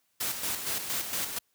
white noise with tremolo, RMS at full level -31 dBFS, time 0.2-1.39 s, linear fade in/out 10 ms, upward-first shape square, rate 4.3 Hz, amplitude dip 50%, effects white hiss -73 dBFS RMS until 1.54 s + high-pass 60 Hz 12 dB/octave

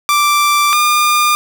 sawtooth tone pair in turn, 1174.7 / 1205.6 Hz, D6 / D6, 0 / +45 cents, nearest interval unison, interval 45 cents, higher second, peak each -6 dBFS, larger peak neither, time 0.09-0.73 / 0.73-1.35 s, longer first, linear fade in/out 0 ms, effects none

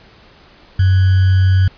sine tone with sample-and-hold, 94.1 Hz, F#2, 30 cents sharp, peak -8 dBFS, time 0.79-1.68 s, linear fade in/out 5 ms, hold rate 1575 Hz, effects pink hiss -45 dBFS RMS until 1.77 s + resampled to 11025 Hz

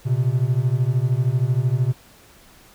triangle beating tone pair, 120 / 133 Hz, B2 / C3, -49 / +29 cents, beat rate 13 Hz, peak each -18 dBFS, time 0.05-1.93 s, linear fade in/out 20 ms, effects pink hiss -50 dBFS RMS until 2.74 s

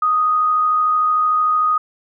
sine tone with amplitude modulation, 1244.5 Hz, D#6, in tune, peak -12 dBFS, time 0.02-1.78 s, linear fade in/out 5 ms, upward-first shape sine, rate 73.3 Hz, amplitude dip 25%, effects none

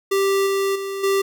square tone with level steps, 392 Hz, G4, in tune, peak -17 / -19 / -26 / -17 dBFS, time 0.11-1.22 s, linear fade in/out 10 ms, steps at 0.46 / 0.75 / 1.03 s, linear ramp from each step 10 ms, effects none

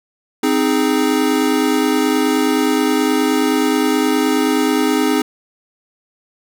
square chord, Ab major, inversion first, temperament equal, 261.6 / 311.1 / 415.3 Hz, C4 / Eb4 / Ab4, 0 / 0 / 0 cents, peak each -18 / -18 / -20 dBFS, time 0.43-5.22 s, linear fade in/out 5 ms, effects none

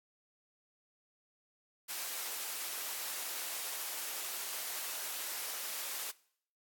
white high-pass noise, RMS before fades -40 dBFS, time 1.88-6.12 s, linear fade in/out 20 ms, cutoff 490 Hz, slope 12 dB/octave, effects noise-tail reverb RT60 0.6 s tail -21 dB re dry + AAC 64 kbps

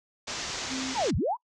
white low-pass noise, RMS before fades -35 dBFS, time 0.27-1.11 s, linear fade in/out 10 ms, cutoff 6900 Hz, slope 48 dB/octave
sine tone, 261.6 Hz, C4, in tune, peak -32 dBFS, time 0.68-0.96 s, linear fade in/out 50 ms
sine linear two-way sweep, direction down then up, 1046.5 to 55 to 1046.5 Hz, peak -24 dBFS, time 0.94-1.37 s, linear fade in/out 50 ms, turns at 1.16 s
effects noise-tail reverb RT60 0.1 s tail -24 dB re dry

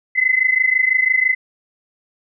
sine tone pair together, 2024 / 2050 Hz, B6 / C7, +42 / -36 cents, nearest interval unison, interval 22 cents, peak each -16 dBFS, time 0.15-1.35 s, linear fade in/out 20 ms, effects none

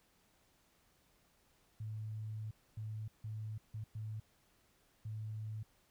sine tone bursts at uneven times, 108.5 Hz, A2, 24 cents flat, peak -40 dBFS, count 6, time 1.8-2.51 / 2.77-3.08 / 3.24-3.58 / 3.74-3.84 / 3.95-4.2 / 5.05-5.63 s, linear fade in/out 5 ms, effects pink hiss -72 dBFS RMS until 5.9 s

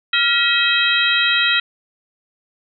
harmonic tone with a mistuned harmonic, 640 Hz, D#5, 49 cents sharp, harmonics 2 / 3 / 4 / 5 / 6, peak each -20 / -20 / -20 / -20 / -20 dBFS, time 0.13-1.6 s, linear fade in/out 5 ms, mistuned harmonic 2, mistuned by +150 cents, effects none

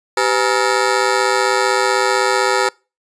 15% pulse ring-modulated tone, 446.9 Hz, A4, 27 cents sharp, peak -4 dBFS, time 0.17-2.69 s, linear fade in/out 5 ms, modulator 57.9 Hz, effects noise-tail reverb RT60 0.3 s tail -25 dB re dry + resampled to 22050 Hz

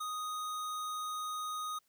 square tone, 1244.5 Hz, D#6, in tune, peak -37 dBFS, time 0-1.79 s, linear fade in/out 10 ms, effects white hiss -75 dBFS RMS until 1.88 s

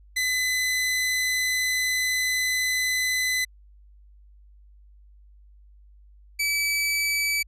sawtooth tone pair in turn, 2014 / 2299 Hz, B6 / D7, +33 / -37 cents, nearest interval major second, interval 230 cents, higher second, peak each -19 dBFS, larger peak neither, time 0.16-3.45 / 6.39-7.43 s, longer first, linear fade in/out 10 ms, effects added 50 Hz sine -49 dBFS peak until 7.47 s + resampled to 32000 Hz

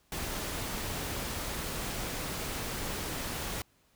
pink noise, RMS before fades -36 dBFS, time 0.12-3.62 s, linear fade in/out 2 ms, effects pink hiss -68 dBFS RMS until 3.95 s

